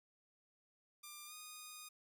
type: tone with pitch glide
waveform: 5% pulse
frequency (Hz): 1193 to 1233.6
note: D6 to D#6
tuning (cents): +27 to -15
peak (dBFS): -39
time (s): 1.03-1.89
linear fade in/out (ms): 10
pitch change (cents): +58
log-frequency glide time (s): 1.26-1.33
effects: none